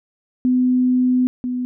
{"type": "tone pair in turn", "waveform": "sine", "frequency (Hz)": [252.2, 249.4], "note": ["B3", "B3"], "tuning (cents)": [36, 17], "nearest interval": "unison", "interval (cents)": 19, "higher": "first", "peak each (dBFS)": [-13, -20], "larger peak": "first", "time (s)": [[0.45, 1.27], [1.44, 1.65]], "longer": "first", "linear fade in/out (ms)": 0, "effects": []}